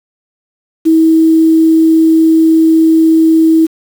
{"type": "tone with quantisation", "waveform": "sine", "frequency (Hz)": 321.8, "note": "E4", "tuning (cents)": -42, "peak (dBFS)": -4, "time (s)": [0.85, 3.67], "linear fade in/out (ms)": 20, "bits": 5, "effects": []}